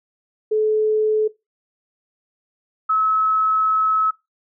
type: tone pair in turn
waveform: sine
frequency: 431.1 / 1291.8 Hz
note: A4 / E6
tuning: -35 / -35 cents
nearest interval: octave + perfect fifth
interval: 1900 cents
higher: second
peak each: -15 / -15 dBFS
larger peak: neither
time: 0.51-1.28 / 2.89-4.11 s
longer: second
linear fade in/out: 10 ms
effects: noise-tail reverb RT60 0.2 s tail -19 dB re dry